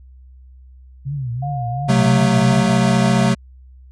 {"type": "tone with vibrato", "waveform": "sine", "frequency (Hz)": 130.81, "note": "C3", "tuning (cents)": 0, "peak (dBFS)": -21, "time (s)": [1.05, 2.71], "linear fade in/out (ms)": 20, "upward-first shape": "triangle", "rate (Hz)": 2.8, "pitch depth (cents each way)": 210}
{"type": "tone", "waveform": "sine", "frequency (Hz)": 712, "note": "F5", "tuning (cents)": 33, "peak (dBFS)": -25, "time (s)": [1.42, 3.3], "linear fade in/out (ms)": 10}
{"type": "chord", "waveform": "square", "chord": "F# diminished", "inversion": "second", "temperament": "equal", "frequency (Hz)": [130.81, 185, 220], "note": ["C3", "F#3", "A3"], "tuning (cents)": [0, 0, 0], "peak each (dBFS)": -18, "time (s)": [1.88, 3.35], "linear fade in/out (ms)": 20}
{"effects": ["added 64 Hz sine -40 dBFS peak until 3.91 s", "resampled to 22050 Hz"]}